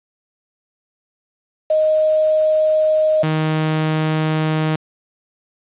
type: tone pair in turn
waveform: sine / sawtooth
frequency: 622.3 / 156.48 Hz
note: D#5 / D#3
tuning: 0 / +10 cents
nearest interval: 2 octaves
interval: 2390 cents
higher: first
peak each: -12 dBFS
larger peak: neither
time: 1.7-3.23 / 3.23-4.76 s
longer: neither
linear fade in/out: 5 ms
effects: resampled to 8000 Hz + 7-bit